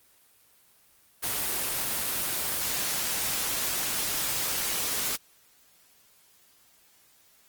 white noise, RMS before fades -29 dBFS, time 1.22-5.17 s, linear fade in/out 20 ms, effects white hiss -61 dBFS RMS until 7.48 s + Opus 24 kbps

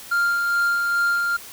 triangle tone with tremolo, 1396.9 Hz, F6, in tune, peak -15 dBFS, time 0.11-1.37 s, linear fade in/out 10 ms, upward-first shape sine, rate 2.4 Hz, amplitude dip 30%, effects white hiss -40 dBFS RMS until 1.52 s

